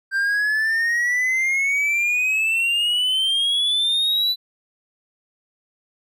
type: exponential sweep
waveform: triangle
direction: up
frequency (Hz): 1568 to 4000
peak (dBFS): -16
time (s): 0.11-4.36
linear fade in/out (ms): 50
effects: none